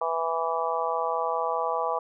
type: harmonic tone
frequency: 164.81 Hz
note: E3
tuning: in tune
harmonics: 3 / 4 / 5 / 6 / 7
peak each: -31 / -31 / -31 / -31 / -31 dBFS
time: 0.01-1.99 s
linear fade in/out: 5 ms
effects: none